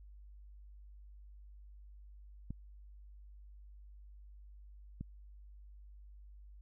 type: clicks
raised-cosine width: 5 ms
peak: -29 dBFS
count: 2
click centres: 2.506 / 5.01 s
effects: added 50 Hz sine -52 dBFS peak until 6.61 s